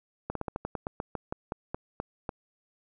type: slowing click train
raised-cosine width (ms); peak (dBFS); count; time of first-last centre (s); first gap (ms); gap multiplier
1; -18; 15; 0.3-2.292; 53; 1.14
effects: none